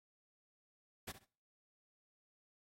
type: noise with echo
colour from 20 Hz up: pink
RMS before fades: -45 dBFS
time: 1.07-1.12 s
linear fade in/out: 10 ms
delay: 66 ms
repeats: 2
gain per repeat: -13 dB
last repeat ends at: 1.252 s
effects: noise-tail reverb RT60 0.5 s tail -26 dB re dry + AAC 48 kbps